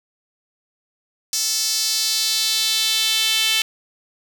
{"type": "tone with high-pass filter sweep", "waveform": "sawtooth", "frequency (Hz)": 440, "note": "A4", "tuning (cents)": 0, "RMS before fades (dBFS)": -20, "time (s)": [1.33, 3.62], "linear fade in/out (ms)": 2, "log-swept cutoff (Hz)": [5500, 3000], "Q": 2.7, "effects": ["7-bit"]}